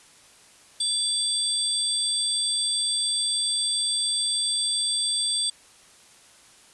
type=tone cluster; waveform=sine; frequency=3468 / 4683 / 8290 Hz; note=A7 / D8 / C9; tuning=-26 / -6 / -17 cents; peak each=-27 dBFS; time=0.8-5.5 s; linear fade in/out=5 ms; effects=white hiss -53 dBFS RMS until 6.73 s + resampled to 24000 Hz